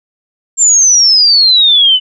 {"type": "exponential sweep", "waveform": "sine", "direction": "down", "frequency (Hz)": [7430, 2960], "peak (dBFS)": -4, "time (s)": [0.57, 2], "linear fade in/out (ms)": 50, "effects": []}